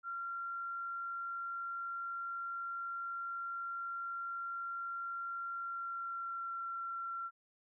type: tone with pitch glide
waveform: sine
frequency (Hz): 1376 to 1363.3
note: F6 to F6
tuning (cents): -26 to -42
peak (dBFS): -38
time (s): 0.03-7.31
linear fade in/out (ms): 50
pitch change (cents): -16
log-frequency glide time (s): 5.52-6.59
effects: none